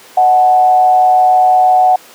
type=tone with frequency modulation; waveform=sine; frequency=740 Hz; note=F#5; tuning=in tune; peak=-5 dBFS; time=0.17-1.96 s; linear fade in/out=5 ms; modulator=126 Hz; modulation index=0.41; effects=pink hiss -38 dBFS RMS until 2.14 s + high-pass 400 Hz 12 dB/octave